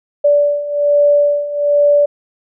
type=beating tone pair; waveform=sine; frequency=580 / 581.2 Hz; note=D5 / D5; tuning=-22 / -18 cents; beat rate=1.2 Hz; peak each=-15 / -11 dBFS; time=0.24-2.06 s; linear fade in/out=10 ms; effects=none